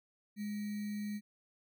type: tone with sample-and-hold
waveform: sine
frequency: 207.7 Hz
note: G#3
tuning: in tune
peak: -36 dBFS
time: 0.36-1.21 s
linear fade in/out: 50 ms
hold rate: 2100 Hz
effects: none